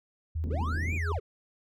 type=tone with pitch glide; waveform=sine; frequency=80 to 82.92 Hz; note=D#2 to E2; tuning=+49 to +11 cents; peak=-28 dBFS; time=0.35-1.19 s; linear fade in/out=10 ms; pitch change=+62 cents; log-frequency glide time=0.77-0.84 s
type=low-pass noise; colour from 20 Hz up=white; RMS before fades=-38 dBFS; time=0.44-0.98 s; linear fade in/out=0 ms; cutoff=300 Hz; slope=24 dB/octave
type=linear two-way sweep; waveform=triangle; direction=up then down; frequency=355.9 to 2485 to 355.9 Hz; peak=-32 dBFS; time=0.5-1.2 s; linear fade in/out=10 ms; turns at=0.95 s
type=tone with exponential growth; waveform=sine; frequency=412.2 Hz; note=G#4; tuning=13 cents flat; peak=-29 dBFS; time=0.95-1.12 s; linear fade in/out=1 ms; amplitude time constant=36 ms
effects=none